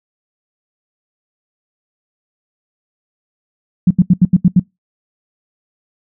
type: tone bursts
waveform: sine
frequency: 181 Hz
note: F#3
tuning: 38 cents flat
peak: -4 dBFS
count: 7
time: 3.87-4.597 s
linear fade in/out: 5 ms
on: 37 ms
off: 78 ms
effects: noise-tail reverb RT60 0.2 s tail -25 dB re dry